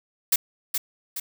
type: noise with echo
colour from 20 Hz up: blue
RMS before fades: -19 dBFS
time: 0.32-0.36 s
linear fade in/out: 5 ms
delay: 420 ms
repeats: 2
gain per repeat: -6 dB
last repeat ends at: 1.2 s
effects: none